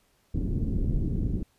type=low-pass noise; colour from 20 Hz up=pink; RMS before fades=-27 dBFS; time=0.34-1.43 s; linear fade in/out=5 ms; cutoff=300 Hz; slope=24 dB/octave; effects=pink hiss -67 dBFS RMS until 1.58 s + resampled to 32000 Hz